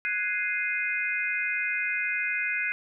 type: chord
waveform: sine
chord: Ab dominant seventh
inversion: third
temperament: equal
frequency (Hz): 1480 / 1661.2 / 2093 / 2489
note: Gb6 / Ab6 / C7 / Eb7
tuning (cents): 0 / 0 / 0 / 0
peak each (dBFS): -33 / -34 / -30 / -30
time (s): 0.05-2.72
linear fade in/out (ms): 0
effects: none